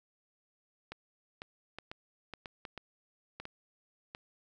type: clicks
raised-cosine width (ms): 0.3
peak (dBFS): -26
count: 11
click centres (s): 0.92 / 1.419 / 1.786 / 1.915 / 2.337 / 2.458 / 2.652 / 2.777 / 3.4 / 3.454 / 4.149
effects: none